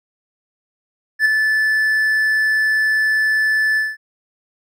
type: tone with ADSR envelope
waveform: triangle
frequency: 1745 Hz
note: A6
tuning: 15 cents flat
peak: -7 dBFS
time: 1.19-3.97 s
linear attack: 64 ms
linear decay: 8 ms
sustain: -5 dB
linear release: 200 ms
effects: none